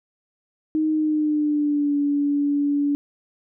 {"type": "tone with pitch glide", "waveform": "sine", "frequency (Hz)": [311.4, 287.2], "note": ["D#4", "D4"], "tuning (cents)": [2, -39], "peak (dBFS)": -18, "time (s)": [0.75, 2.95], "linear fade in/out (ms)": 0, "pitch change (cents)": -141, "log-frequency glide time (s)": [0.9, 1.96], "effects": []}